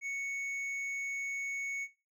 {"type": "tone with hard clipping", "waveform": "sine", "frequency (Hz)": 2217, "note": "C#7", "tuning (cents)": 0, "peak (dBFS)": -36, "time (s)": [0.01, 1.88], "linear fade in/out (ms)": 50, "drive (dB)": 5, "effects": ["noise-tail reverb RT60 0.3 s tail -17 dB re dry"]}